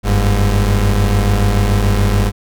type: tone pair together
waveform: 35% pulse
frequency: 47.5 / 101.9 Hz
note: F#1 / G#2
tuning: +46 / -32 cents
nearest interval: octave + minor second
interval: 1322 cents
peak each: -12 dBFS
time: 0.03-2.32 s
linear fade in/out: 50 ms
effects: none